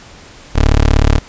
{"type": "tone", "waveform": "20% pulse", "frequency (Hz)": 36.41, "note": "D1", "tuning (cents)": -14, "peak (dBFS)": -3, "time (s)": [0.55, 1.19], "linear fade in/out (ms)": 10, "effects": ["pink hiss -38 dBFS RMS until 1.28 s", "resampled to 16000 Hz"]}